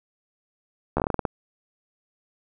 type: slowing click train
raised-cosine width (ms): 1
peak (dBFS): -9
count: 10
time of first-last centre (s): 0.97-1.252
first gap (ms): 13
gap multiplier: 1.21
effects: none